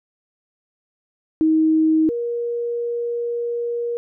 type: tone pair in turn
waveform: sine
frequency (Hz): 316.2 / 473.8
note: D#4 / A#4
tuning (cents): +28 / +28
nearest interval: perfect fifth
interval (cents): 700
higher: second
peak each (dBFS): -13 / -21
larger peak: first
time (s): 1.41-2.09 / 2.09-3.97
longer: second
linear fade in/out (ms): 0
effects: none